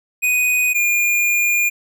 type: tone pair in turn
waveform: square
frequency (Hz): 2489 / 2418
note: D#7 / D7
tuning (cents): 0 / +50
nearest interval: minor second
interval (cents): 50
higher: first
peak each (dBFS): -15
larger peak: neither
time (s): 0.22-0.74 / 0.74-1.7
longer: second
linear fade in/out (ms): 20
effects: none